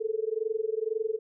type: tone with amplitude modulation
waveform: sine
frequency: 440 Hz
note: A4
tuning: in tune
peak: -23 dBFS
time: 0-1.19 s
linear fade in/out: 20 ms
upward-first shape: sine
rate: 22 Hz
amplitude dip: 95%
effects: none